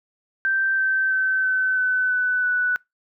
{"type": "tone with pitch steps", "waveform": "sine", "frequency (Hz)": [1563, 1549.5, 1536.1, 1522.9, 1509.8, 1496.7, 1483.8], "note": ["G6", "G6", "G6", "F#6", "F#6", "F#6", "F#6"], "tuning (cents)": [-6, -21, -36, 49, 35, 19, 4], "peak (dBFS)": -18, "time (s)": [0.45, 2.76], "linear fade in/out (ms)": 0, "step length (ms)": 330, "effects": ["noise-tail reverb RT60 0.2 s tail -26 dB re dry"]}